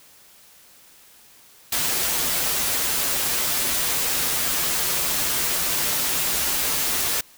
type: noise with comb filter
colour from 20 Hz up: white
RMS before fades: -23 dBFS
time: 1.72-7.21 s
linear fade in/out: 5 ms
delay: 9.5 ms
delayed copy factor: -0.55
effects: white hiss -51 dBFS RMS until 7.37 s